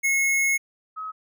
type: tone pair in turn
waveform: square / sine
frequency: 2175 / 1276 Hz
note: C#7 / D#6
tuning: -33 / +43 cents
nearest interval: major sixth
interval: 924 cents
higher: first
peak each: -20 / -30 dBFS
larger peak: first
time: 0.03-0.58 / 0.96-1.12 s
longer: first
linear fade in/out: 20 ms
effects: none